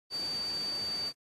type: tone in noise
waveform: sine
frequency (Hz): 4613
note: D8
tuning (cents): -32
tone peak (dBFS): -32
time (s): 0.1-1.13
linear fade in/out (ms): 50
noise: pink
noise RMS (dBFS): -45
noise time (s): 0.1-1.13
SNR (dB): +10
effects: high-pass 150 Hz 12 dB/octave + AAC 32 kbps